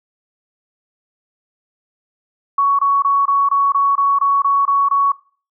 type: tone bursts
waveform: sine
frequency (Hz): 1117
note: C#6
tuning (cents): +13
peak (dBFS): -11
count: 11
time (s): 2.58-5.12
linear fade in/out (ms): 5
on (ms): 210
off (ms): 23
effects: noise-tail reverb RT60 0.4 s tail -20 dB re dry